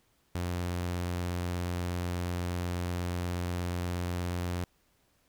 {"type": "tone", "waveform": "sawtooth", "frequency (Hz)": 88.3, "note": "F2", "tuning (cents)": 20, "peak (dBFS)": -27, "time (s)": [0.35, 4.64], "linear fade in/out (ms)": 0, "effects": ["pink hiss -70 dBFS RMS until 5.28 s"]}